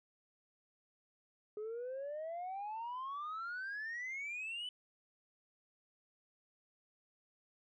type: exponential sweep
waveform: sine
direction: up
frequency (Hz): 416 to 3025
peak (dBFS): -38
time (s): 1.57-4.69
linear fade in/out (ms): 2
effects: tanh soft clip ceiling -38 dBFS